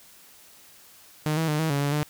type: tone with pitch steps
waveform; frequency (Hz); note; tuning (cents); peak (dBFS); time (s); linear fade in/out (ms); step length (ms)
sawtooth; 153 / 161.7 / 150.9 / 159.8 / 141.5 / 143.1 / 149.4; D#3 / E3 / D3 / D#3 / C#3 / D3 / D3; -29 / -33 / +47 / +47 / +36 / -45 / +30; -19; 1.26-2.03; 0; 110
effects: white hiss -52 dBFS RMS until 2.09 s